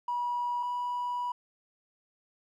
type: tone pair in turn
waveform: triangle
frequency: 969 / 977.4 Hz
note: B5 / B5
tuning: -33 / -18 cents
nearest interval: unison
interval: 15 cents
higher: second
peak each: -25 / -27 dBFS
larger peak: first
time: 0.08-0.63 / 0.63-1.32 s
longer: second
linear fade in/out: 5 ms
effects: tanh soft clip ceiling -26 dBFS